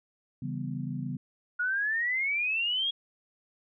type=chord; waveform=sine; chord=C# half-diminished seventh; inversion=none; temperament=equal; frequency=138.59 / 164.81 / 196 / 246.9 Hz; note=C#3 / E3 / G3 / B3; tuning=0 / 0 / 0 / 0 cents; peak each=-35 / -38 / -39 / -37 dBFS; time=0.42-1.17 s; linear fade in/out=5 ms
type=exponential sweep; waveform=sine; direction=up; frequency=1431 to 3322 Hz; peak=-26 dBFS; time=1.59-2.91 s; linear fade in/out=10 ms
effects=none